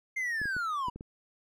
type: linear sweep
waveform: triangle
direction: down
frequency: 2117 to 952 Hz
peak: -28 dBFS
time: 0.16-0.9 s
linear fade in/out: 10 ms
type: clicks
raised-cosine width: 3 ms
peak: -29 dBFS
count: 6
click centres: 0.416 / 0.456 / 0.566 / 0.884 / 0.96 / 1.009 s
effects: none